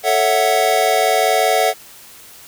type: chord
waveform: square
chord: F# minor seventh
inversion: first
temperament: equal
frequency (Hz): 440 / 554.4 / 659.3 / 740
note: A4 / C#5 / E5 / F#5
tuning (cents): 0 / 0 / 0 / 0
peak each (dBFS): -21 / -22 / -19 / -17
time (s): 0.03-1.74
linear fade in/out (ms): 50
effects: white hiss -41 dBFS RMS until 2.47 s